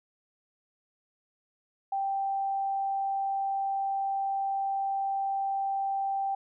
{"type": "tone", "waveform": "sine", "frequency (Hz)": 784, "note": "G5", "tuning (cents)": 0, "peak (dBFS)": -27, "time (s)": [1.92, 6.35], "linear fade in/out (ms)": 5, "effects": []}